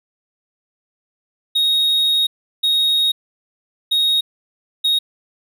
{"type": "tone bursts at uneven times", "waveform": "triangle", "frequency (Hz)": 3752, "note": "A#7", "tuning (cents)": 11, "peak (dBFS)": -12, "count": 4, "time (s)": [[1.55, 2.27], [2.63, 3.12], [3.91, 4.21], [4.84, 4.99]], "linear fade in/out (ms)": 10, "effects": []}